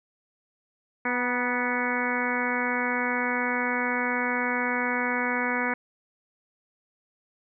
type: harmonic tone with a mistuned harmonic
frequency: 246.9 Hz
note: B3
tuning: in tune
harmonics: 1 / 2 / 3 / 4 / 5 / 6 / 7 / 8 / 9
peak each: -31 / -33 / -36 / -32 / -36 / -32 / -33 / -34 / -32 dBFS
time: 1.05-5.74 s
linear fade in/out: 5 ms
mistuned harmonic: 4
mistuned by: -29 cents
effects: none